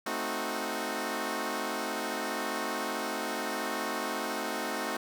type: chord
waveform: 10% pulse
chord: A diminished seventh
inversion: none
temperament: equal with one note detuned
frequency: 220 / 261.6 / 311.1 / 366.4 Hz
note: A3 / C4 / Eb4 / Gb4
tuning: 0 / 0 / 0 / -17 cents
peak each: -29 dBFS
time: 0.06-4.97 s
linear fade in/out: 5 ms
effects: none